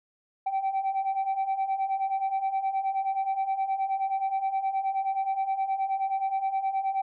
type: beating tone pair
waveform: sine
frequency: 768 / 777.5 Hz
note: G5 / G5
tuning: -36 / -14 cents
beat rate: 9.5 Hz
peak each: -29 / -25 dBFS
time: 0.46-7.02 s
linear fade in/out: 10 ms
effects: tanh soft clip ceiling -22 dBFS